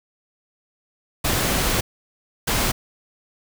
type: noise bursts at uneven times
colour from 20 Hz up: pink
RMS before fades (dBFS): -21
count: 2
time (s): 1.24-1.81 / 2.47-2.72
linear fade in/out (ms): 10
effects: none